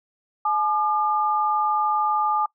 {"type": "tone pair together", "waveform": "sine", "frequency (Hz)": [852, 1204.9], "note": ["G#5", "D6"], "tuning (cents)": [44, 44], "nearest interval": "tritone", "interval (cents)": 600, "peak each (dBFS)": [-22, -22], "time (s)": [0.45, 2.46], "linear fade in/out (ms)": 5, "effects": ["noise-tail reverb RT60 0.1 s tail -23 dB re dry"]}